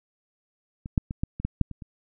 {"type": "clicks", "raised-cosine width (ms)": 5, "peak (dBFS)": [-23, -8, -19, -13, -21, -13, -7, -25, -27], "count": 9, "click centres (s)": [0.859, 0.978, 1.109, 1.235, 1.4, 1.45, 1.613, 1.713, 1.822], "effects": []}